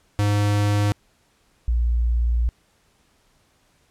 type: tone pair in turn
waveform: square / sine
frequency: 103 / 58.68 Hz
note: G#2 / A#1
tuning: -14 / +12 cents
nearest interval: minor seventh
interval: 974 cents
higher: first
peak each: -18 / -17 dBFS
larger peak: second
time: 0.19-0.92 / 1.68-2.49 s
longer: second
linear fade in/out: 0 ms
effects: pink hiss -62 dBFS RMS until 3.9 s + low-pass 11000 Hz 12 dB/octave